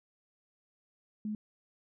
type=tone; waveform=sine; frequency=212.6 Hz; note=G#3; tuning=41 cents sharp; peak=-33 dBFS; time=1.25-1.35 s; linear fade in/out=2 ms; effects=none